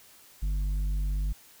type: tone with tanh clipping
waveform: sine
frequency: 49 Hz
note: G1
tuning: in tune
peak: -27 dBFS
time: 0.42-1.33 s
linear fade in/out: 10 ms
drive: 7 dB
effects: white hiss -55 dBFS RMS until 1.6 s